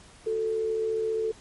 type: tone pair together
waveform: sine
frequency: 367.6 / 442.2 Hz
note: F#4 / A4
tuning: -11 / +9 cents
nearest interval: minor third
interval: 320 cents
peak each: -35 / -25 dBFS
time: 0.26-1.32 s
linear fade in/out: 10 ms
effects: pink hiss -52 dBFS RMS until 1.4 s + MP3 48 kbps

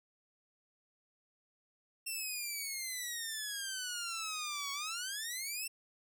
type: exponential two-way sweep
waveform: 10% pulse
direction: down then up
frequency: 2719 to 1108.7 to 2719 Hz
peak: -29 dBFS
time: 2.06-5.68 s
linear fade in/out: 10 ms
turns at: 4.72 s
effects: none

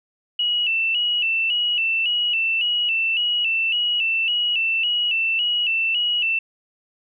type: tone with vibrato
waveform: sine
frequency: 2788 Hz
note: F7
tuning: 4 cents flat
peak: -18 dBFS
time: 0.39-6.39 s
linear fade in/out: 5 ms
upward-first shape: square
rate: 1.8 Hz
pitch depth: 73 cents each way
effects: none

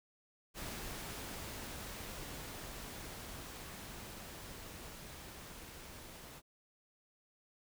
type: noise with level ramp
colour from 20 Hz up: pink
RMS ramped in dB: -44 to -52 dBFS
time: 0.54-6.42 s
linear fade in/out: 50 ms
effects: none

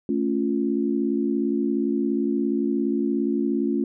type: chord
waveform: sine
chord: A augmented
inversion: none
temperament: equal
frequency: 220 / 277.2 / 349.2 Hz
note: A3 / C#4 / E#4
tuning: 0 / 0 / 0 cents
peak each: -25 / -24 / -26 dBFS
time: 0.09-3.84 s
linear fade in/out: 2 ms
effects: none

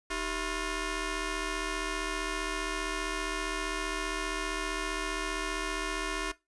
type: ring-modulated tone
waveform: 10% pulse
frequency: 349.2 Hz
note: F4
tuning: in tune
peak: -20 dBFS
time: 0.1-6.32 s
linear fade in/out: 10 ms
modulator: 736 Hz
effects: noise-tail reverb RT60 0.2 s tail -18 dB re dry + resampled to 24000 Hz

